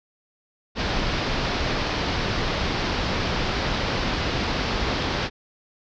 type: low-pass noise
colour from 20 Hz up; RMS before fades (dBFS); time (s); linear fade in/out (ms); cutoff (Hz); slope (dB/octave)
pink; -25; 0.75-5.3; 50; 5300; 48
effects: none